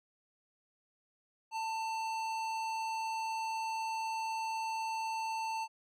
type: tone with hard clipping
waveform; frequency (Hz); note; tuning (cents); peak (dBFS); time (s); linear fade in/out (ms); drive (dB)
triangle; 892; A5; +23; -36; 1.51-5.68; 50; 18
effects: none